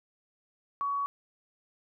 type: tone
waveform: sine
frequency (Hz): 1125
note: C#6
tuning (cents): +25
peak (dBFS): -28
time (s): 0.81-1.06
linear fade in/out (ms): 0
effects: none